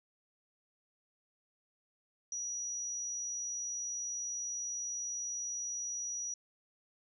sine tone, 5820 Hz, F#8, 29 cents flat, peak -36 dBFS, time 2.32-6.34 s, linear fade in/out 2 ms, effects none

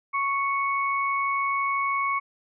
sine tone pair together, 1106.7 / 2217 Hz, C#6 / C#7, -3 / 0 cents, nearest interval octave, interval 1203 cents, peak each -24 / -28 dBFS, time 0.13-2.2 s, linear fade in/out 20 ms, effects none

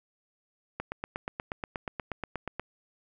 click train, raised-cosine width 0.5 ms, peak -18 dBFS, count 16, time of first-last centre 0.8-2.596 s, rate 8.35 Hz, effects none

